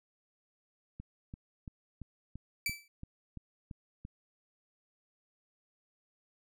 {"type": "click train", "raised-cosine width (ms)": 5, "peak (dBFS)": -31, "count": 10, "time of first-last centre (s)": [1, 4.051], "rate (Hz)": 2.95}
{"type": "tone with exponential decay", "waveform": "sawtooth", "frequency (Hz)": 2318, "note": "D7", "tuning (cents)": -23, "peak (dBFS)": -26, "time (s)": [2.66, 2.88], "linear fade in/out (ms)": 2, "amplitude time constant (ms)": 47}
{"effects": []}